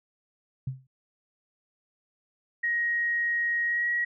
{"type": "tone with exponential decay", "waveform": "sine", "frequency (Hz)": 131.2, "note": "C3", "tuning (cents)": 5, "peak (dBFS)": -25, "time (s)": [0.67, 0.87], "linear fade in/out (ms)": 5, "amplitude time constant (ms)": 42}
{"type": "tone with pitch glide", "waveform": "sine", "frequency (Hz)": [1884, 1909.2], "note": ["A#6", "A#6"], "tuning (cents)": [18, 41], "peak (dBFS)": -24, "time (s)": [2.63, 4.05], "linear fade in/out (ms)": 10, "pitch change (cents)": 23, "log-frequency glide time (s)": [3.65, 3.89]}
{"effects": []}